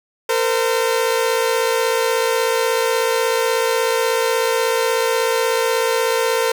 sawtooth tone pair together, 456.6 / 513 Hz, A#4 / C5, -36 / -34 cents, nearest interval major second, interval 202 cents, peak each -14 / -16 dBFS, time 0.29-6.52 s, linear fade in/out 5 ms, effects none

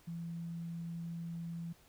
sine tone, 168.1 Hz, E3, 34 cents sharp, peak -39 dBFS, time 0.07-1.73 s, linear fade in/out 10 ms, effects pink hiss -65 dBFS RMS until 1.88 s

